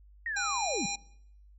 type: linear sweep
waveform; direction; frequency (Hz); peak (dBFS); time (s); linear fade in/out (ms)
sine; down; 1901 to 157.5; -31; 0.26-0.86; 2
type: harmonic tone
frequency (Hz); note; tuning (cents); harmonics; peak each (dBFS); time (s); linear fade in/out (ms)
809; G#5; -46; 1 / 3 / 5 / 7 / 9; -38 / -38 / -38 / -38 / -38; 0.36-0.96; 10
effects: noise-tail reverb RT60 0.7 s tail -21 dB re dry + added 50 Hz sine -53 dBFS peak until 1.58 s